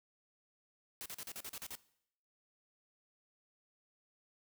white noise bursts, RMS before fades -45 dBFS, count 9, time 1.01-1.753 s, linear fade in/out 0 ms, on 47 ms, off 40 ms, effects noise-tail reverb RT60 0.7 s tail -19 dB re dry

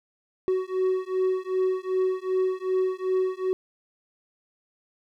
triangle beating tone pair, 372.3 / 374.9 Hz, F#4 / F#4, +11 / +23 cents, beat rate 2.6 Hz, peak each -24 dBFS, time 0.48-3.53 s, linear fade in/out 0 ms, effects none

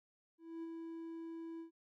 triangle tone with ADSR envelope, 329.6 Hz, E4, in tune, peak -39 dBFS, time 0.38-1.71 s, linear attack 250 ms, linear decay 30 ms, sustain -3 dB, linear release 110 ms, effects none

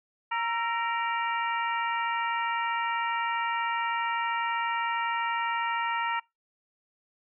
harmonic tone with a mistuned harmonic, 466.2 Hz, A#4, in tune, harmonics 2 / 3 / 4 / 5 / 6, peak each -29 / -33 / -35 / -37 / -39 dBFS, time 0.31-6.2 s, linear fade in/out 10 ms, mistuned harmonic 3, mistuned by -64 cents, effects noise-tail reverb RT60 0.2 s tail -24 dB re dry

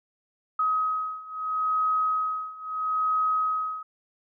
sine beating tone pair, 1266 / 1266.76 Hz, D#6 / D#6, +30 / +31 cents, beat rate 0.76 Hz, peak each -28 / -26 dBFS, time 0.59-3.83 s, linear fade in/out 5 ms, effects none

